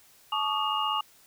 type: tone cluster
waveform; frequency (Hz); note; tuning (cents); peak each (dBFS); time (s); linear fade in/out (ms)
sine; 863 / 1125 / 1220 / 2845; A5 / C#6 / D#6 / F7; -34 / +25 / -34 / +31; -31; 0.32-1.01; 5
effects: white hiss -58 dBFS RMS until 1.26 s